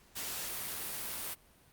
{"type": "noise", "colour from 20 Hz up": "white", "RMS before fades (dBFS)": -39, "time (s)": [0.15, 1.35], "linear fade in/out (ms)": 20, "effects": ["pink hiss -63 dBFS RMS until 1.72 s", "Opus 48 kbps"]}